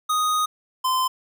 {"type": "tone pair in turn", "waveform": "square", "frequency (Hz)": [1244.5, 1031.1], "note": ["D#6", "C6"], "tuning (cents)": [0, -26], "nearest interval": "minor third", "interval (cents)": 326, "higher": "first", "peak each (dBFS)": -20, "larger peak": "neither", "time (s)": [[0.09, 0.46], [0.84, 1.08]], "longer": "first", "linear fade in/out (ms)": 10, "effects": []}